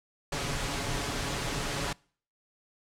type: noise with comb filter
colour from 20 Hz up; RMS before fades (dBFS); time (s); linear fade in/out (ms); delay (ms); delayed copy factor
pink; -32; 0.32-1.93; 5; 7.1; +0.5
effects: noise-tail reverb RT60 0.5 s tail -26 dB re dry + low-pass 8000 Hz 12 dB/octave